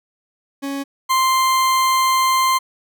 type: tone pair in turn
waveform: 40% pulse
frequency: 277.2 / 1046.6 Hz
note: C#4 / C6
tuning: 0 / 0 cents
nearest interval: octave + major seventh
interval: 2300 cents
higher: second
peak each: -22 / -13 dBFS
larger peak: second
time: 0.62-0.84 / 1.09-2.59 s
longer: second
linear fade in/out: 20 ms
effects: none